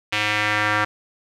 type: tone with band-pass filter sweep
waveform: square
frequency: 105.5 Hz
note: G#2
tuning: 28 cents sharp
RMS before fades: -21 dBFS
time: 0.12-0.85 s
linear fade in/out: 10 ms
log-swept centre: 2600 to 1500 Hz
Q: 2
effects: none